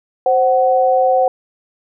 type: tone pair together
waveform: sine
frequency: 523.3 / 747.1 Hz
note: C5 / F#5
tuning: 0 / +17 cents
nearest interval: tritone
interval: 617 cents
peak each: -13 dBFS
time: 0.26-1.28 s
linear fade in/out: 2 ms
effects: none